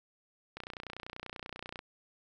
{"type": "click train", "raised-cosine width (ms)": 0.3, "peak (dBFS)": -25, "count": 38, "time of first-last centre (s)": [0.57, 1.791], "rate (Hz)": 30.3, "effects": []}